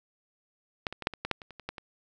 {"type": "clicks", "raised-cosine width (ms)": 0.3, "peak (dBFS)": [-13, -22, -22, -8, -23, -16, -10, -28, -30, -28, -18, -24], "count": 12, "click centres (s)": [0.868, 0.926, 1.023, 1.071, 1.137, 1.25, 1.313, 1.418, 1.507, 1.597, 1.69, 1.782], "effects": []}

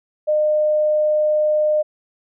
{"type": "tone", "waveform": "sine", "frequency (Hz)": 608, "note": "D#5", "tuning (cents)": -40, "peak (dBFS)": -14, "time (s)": [0.27, 1.83], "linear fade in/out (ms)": 20, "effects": []}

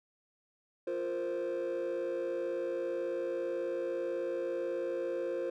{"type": "chord", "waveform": "triangle", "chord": "F suspended fourth", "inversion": "none", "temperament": "just", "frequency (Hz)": [349.2, 465.6, 523.8], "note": ["F4", "Bb4", "C5"], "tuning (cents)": [0, -2, 2], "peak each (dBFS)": [-34, -36, -32], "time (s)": [0.87, 5.5], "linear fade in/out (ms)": 5, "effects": ["tanh soft clip ceiling -27 dBFS"]}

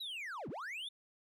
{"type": "linear two-way sweep", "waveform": "triangle", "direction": "down then up", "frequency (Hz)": [3999, 110, 3644], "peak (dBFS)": -39, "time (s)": [0, 0.89], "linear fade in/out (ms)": 10, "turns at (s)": 0.49, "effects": []}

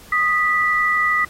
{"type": "tone pair together", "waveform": "sine", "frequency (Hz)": [1241, 1964.3], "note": ["D#6", "B6"], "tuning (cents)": [-5, -10], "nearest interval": "minor sixth", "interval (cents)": 795, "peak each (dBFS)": [-19, -17], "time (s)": [0.12, 1.25], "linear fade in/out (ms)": 5, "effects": ["pink hiss -44 dBFS RMS until 1.29 s", "AAC 48 kbps"]}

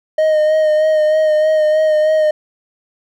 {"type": "tone with vibrato", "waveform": "triangle", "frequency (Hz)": 619, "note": "D#5", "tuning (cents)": -9, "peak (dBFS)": -8, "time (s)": [0.18, 2.31], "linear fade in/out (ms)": 5, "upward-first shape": "sine", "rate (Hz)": 3.2, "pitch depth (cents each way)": 24, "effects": []}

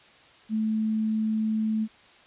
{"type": "tone", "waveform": "sine", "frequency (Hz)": 218.2, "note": "A3", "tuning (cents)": -14, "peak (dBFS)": -23, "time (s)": [0.49, 1.88], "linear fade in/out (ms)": 50, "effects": ["white hiss -54 dBFS RMS until 2.26 s", "resampled to 8000 Hz"]}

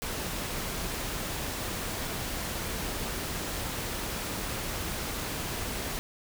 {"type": "noise", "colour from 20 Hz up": "pink", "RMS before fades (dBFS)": -34, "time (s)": [0.02, 5.99], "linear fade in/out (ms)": 0, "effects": []}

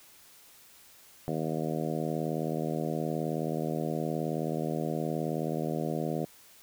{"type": "harmonic tone", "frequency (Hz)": 79, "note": "D#2", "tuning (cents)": 27, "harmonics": [2, 3, 4, 5, 6, 7, 8, 9], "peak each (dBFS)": [-34, -36, -37, -38, -39, -39, -40, -41], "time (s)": [1.28, 6.25], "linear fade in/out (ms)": 0, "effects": ["white hiss -56 dBFS RMS until 6.62 s"]}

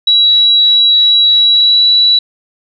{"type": "tone with pitch glide", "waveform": "sine", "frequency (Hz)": [3899, 3931], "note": ["B7", "B7"], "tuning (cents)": [-23, -9], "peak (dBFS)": -5, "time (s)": [0.07, 2.19], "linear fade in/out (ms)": 5, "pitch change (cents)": 14, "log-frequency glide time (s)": [1.49, 1.85], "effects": []}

